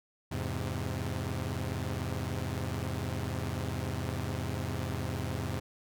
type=chord; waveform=sawtooth; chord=E augmented; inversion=none; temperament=equal with one note detuned; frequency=83.99 / 103.83 / 130.81 Hz; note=E2 / G#2 / B#2; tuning=+33 / 0 / 0 cents; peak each=-33 dBFS; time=0.31-5.6 s; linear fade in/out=10 ms; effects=none